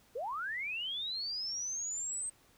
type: linear sweep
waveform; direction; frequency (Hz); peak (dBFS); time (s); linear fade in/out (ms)
sine; up; 427.9 to 8372; -35; 0.15-2.3; 10
effects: pink hiss -65 dBFS RMS until 2.57 s